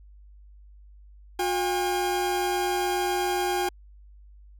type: tone pair together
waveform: 40% pulse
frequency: 359.6 / 806.5 Hz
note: F#4 / G5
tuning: -49 / +49 cents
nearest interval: octave + major second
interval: 1398 cents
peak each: -26 dBFS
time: 1.39-3.69 s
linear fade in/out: 5 ms
effects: added 50 Hz sine -47 dBFS peak until 4.59 s